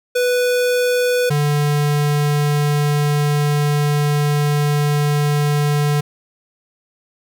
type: tone pair in turn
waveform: square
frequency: 493.9 / 146.84 Hz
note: B4 / D3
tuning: 0 / 0 cents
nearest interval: octave + major sixth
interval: 2100 cents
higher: first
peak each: -15 dBFS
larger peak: neither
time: 0.15-1.3 / 1.3-6.01 s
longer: second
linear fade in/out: 10 ms
effects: none